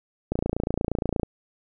click train, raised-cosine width 2 ms, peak -11 dBFS, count 27, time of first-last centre 0.32-1.232 s, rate 28.5 Hz, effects none

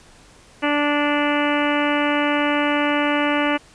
harmonic tone, 292.4 Hz, D4, 7 cents flat, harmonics 1 / 2 / 3 / 4 / 5 / 6 / 7 / 8 / 9 / 10, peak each -21 / -24 / -26 / -27 / -28 / -29 / -29 / -30 / -31 / -31 dBFS, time 0.62-3.58 s, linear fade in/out 20 ms, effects pink hiss -49 dBFS RMS until 3.74 s + resampled to 22050 Hz

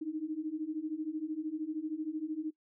sine beating tone pair, 303.1 / 316.1 Hz, D#4 / D#4, -45 / +27 cents, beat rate 13 Hz, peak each -38 / -36 dBFS, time 0.01-2.51 s, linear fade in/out 10 ms, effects noise-tail reverb RT60 0.1 s tail -21 dB re dry

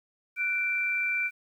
sine tone pair together, 1484.5 / 2349 Hz, F#6 / D7, +5 / 0 cents, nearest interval minor sixth, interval 795 cents, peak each -33 / -26 dBFS, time 0.36-1.31 s, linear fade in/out 50 ms, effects 10-bit

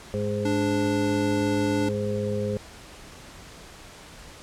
harmonic tone, 103.83 Hz, G#2, in tune, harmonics 1 / 2 / 4 / 5, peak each -30 / -30 / -30 / -30 dBFS, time 0.14-2.57 s, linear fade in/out 0 ms
square tone, 293.7 Hz, D4, in tune, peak -25 dBFS, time 0.45-1.89 s, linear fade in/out 5 ms
effects pink hiss -45 dBFS RMS until 4.42 s + low-pass 9000 Hz 12 dB/octave

